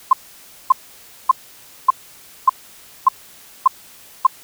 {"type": "tone bursts", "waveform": "sine", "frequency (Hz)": 1046.5, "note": "C6", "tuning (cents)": 0, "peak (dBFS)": -5, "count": 8, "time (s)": [0.11, 4.268], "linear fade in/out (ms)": 5, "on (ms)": 21, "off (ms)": 570, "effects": ["white hiss -44 dBFS RMS until 4.43 s"]}